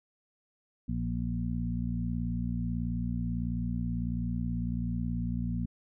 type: harmonic tone with a mistuned harmonic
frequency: 58.3 Hz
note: A#1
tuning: 1 cent sharp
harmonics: 1 / 2 / 3 / 4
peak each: -35 / -35 / -35 / -35 dBFS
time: 0.88-5.66 s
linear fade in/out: 10 ms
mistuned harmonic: 4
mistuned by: +23 cents
effects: none